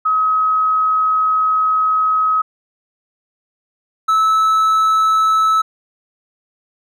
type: tone pair in turn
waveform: sine / triangle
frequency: 1273 / 1303.5 Hz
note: D#6 / E6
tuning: +39 / -20 cents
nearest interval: unison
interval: 41 cents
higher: second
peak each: -12 / -9 dBFS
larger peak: second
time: 0.05-2.42 / 4.08-5.62 s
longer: first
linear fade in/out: 10 ms
effects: none